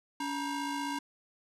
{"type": "ring-modulated tone", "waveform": "35% pulse", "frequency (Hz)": 622.3, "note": "D#5", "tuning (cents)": 0, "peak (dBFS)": -28, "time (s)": [0.2, 0.99], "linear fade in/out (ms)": 5, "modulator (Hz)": 339, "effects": ["low-pass 10000 Hz 12 dB/octave"]}